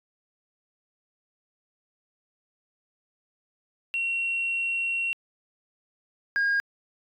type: tone pair in turn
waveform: sine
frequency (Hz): 2734 / 1625.6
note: F7 / G#6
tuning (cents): -37 / -38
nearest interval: major sixth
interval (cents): 901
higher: first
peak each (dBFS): -24 / -19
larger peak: second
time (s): 3.94-5.13 / 6.36-6.6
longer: first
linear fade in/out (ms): 0
effects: tanh soft clip ceiling -20 dBFS